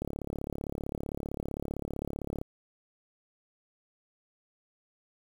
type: click train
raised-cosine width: 2 ms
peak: -21 dBFS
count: 86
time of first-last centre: 0.02-2.414 s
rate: 35.5 Hz
effects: 8-bit